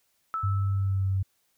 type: tone with exponential decay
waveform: sine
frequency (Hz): 1311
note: E6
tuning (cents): -10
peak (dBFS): -26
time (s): 0.34-1.17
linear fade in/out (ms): 0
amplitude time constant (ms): 180
type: tone with pitch glide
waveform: sine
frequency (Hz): 98.1 to 95.97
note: G2 to G2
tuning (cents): +2 to -36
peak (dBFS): -23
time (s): 0.43-1.23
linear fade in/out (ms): 10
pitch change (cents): -38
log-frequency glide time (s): 0.72-1.05
effects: white hiss -71 dBFS RMS until 1.57 s